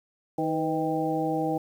harmonic tone with a mistuned harmonic, 157.8 Hz, D#3, 25 cents sharp, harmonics 1 / 2 / 3 / 4 / 5, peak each -34 / -28 / -31 / -34 / -30 dBFS, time 0.38-1.58 s, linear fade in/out 5 ms, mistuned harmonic 3, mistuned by +75 cents, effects 9-bit

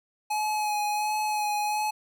square tone with vibrato, 844 Hz, G#5, 28 cents sharp, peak -26 dBFS, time 0.3-1.91 s, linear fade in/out 10 ms, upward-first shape sine, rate 1.4 Hz, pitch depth 20 cents each way, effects none

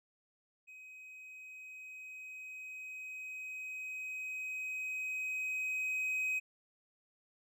triangle tone with level ramp, 2525 Hz, D#7, 25 cents sharp, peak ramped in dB -49 to -30 dBFS, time 0.67-6.4 s, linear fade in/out 20 ms, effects none

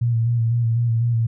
sine tone with vibrato, 116.54 Hz, A#2, in tune, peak -16 dBFS, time 0.01-1.27 s, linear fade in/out 10 ms, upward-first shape square, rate 4 Hz, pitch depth 33 cents each way, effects none

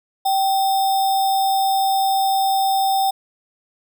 sine tone with sample-and-hold, 777 Hz, G5, 16 cents flat, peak -15 dBFS, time 0.25-3.11 s, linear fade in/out 10 ms, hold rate 4410 Hz, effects none

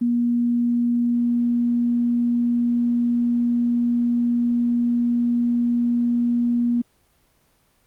sine tone, 239 Hz, A#3, 43 cents sharp, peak -17 dBFS, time 0.01-6.82 s, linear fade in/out 10 ms, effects pink hiss -62 dBFS RMS until 7.86 s + Opus 24 kbps

